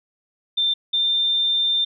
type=tone pair in turn; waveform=sine; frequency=3577 / 3590 Hz; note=A7 / A7; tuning=+28 / +34 cents; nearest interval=unison; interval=6 cents; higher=second; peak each=-17 dBFS; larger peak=neither; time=0.57-0.74 / 0.93-1.85 s; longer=second; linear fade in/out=10 ms; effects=none